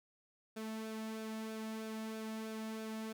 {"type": "tone with flanger", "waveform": "sawtooth", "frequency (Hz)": 220, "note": "A3", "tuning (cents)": 0, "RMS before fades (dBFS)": -43, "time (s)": [0.56, 3.13], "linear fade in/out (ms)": 10, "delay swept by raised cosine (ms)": [0.97, 2.07], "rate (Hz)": 3.1, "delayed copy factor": -0.5, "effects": []}